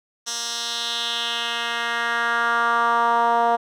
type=tone with band-pass filter sweep; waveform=10% pulse; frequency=234.4 Hz; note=A#3; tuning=10 cents sharp; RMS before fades=-22 dBFS; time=0.26-3.57 s; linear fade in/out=20 ms; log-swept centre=5800 to 750 Hz; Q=2.4; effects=none